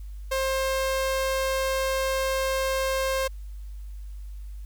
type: tone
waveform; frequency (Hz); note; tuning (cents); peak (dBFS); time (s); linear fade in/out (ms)
sawtooth; 531; C5; +25; -20; 0.31-3.28; 10
effects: added 50 Hz sine -35 dBFS peak until 4.65 s + white hiss -62 dBFS RMS until 4.65 s